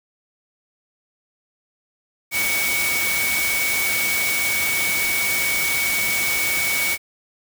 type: tone in noise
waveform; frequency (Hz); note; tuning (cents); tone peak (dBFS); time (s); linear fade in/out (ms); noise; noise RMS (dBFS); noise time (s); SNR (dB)
sine; 2244; C#7; +21; -21; 2.31-6.98; 50; white; -24; 2.31-6.98; 0
effects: none